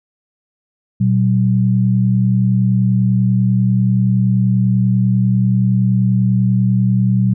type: tone pair together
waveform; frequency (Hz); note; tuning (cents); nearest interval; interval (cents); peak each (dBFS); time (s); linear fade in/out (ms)
sine; 119.69 / 190; A#2 / F#3; +46 / +46; minor sixth; 800; -13 / -14; 1-7.34; 10
effects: none